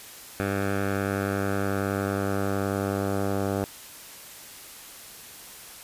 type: tone with low-pass filter sweep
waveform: 10% pulse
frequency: 98.8 Hz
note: G2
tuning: 14 cents sharp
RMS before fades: -27 dBFS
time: 0.4-3.64 s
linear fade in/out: 0 ms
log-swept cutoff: 1900 to 980 Hz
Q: 1.7
effects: white hiss -44 dBFS RMS until 5.83 s + resampled to 32000 Hz